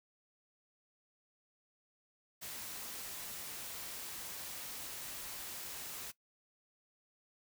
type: noise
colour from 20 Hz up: white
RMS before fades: -45 dBFS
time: 2.41-6.12 s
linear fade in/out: 20 ms
effects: noise-tail reverb RT60 0.1 s tail -18 dB re dry